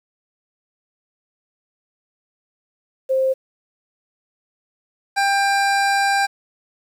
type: tone pair in turn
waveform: sine / 25% pulse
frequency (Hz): 527 / 794.2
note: C5 / G5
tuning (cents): +12 / +22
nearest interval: perfect fifth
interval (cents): 710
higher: second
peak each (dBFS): -15 / -12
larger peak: second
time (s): 3.09-3.34 / 5.16-6.27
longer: second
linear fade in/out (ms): 20
effects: low-pass 9000 Hz 12 dB/octave + 8-bit